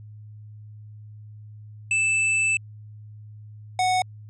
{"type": "tone pair in turn", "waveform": "square", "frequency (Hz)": [2637, 738.7], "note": ["E7", "F#5"], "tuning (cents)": [0, -3], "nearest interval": "octave + minor seventh", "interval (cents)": 2203, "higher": "first", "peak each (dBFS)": -20, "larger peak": "neither", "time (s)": [[1.91, 2.57], [3.79, 4.02]], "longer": "first", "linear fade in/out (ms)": 2, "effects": ["added 106 Hz sine -40 dBFS peak until 4.29 s", "resampled to 22050 Hz"]}